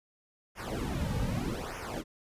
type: noise with flanger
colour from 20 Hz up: brown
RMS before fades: -34 dBFS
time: 0.55-2.04 s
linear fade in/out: 50 ms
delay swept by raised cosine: 0.24 to 2.94 ms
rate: 0.82 Hz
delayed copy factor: -0.9
effects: resampled to 32000 Hz